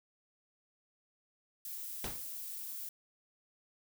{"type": "noise", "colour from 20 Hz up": "violet", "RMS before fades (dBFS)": -43, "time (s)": [1.65, 2.89], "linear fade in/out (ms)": 2}
{"type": "noise with exponential decay", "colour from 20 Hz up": "pink", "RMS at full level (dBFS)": -36, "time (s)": [2.04, 2.27], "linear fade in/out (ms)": 2, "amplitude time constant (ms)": 50}
{"effects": []}